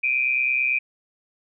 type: tone pair together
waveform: sine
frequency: 2360 / 2489 Hz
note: D7 / D#7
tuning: +8 / 0 cents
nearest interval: minor second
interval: 92 cents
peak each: -22 dBFS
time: 0.03-0.79 s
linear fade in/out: 10 ms
effects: none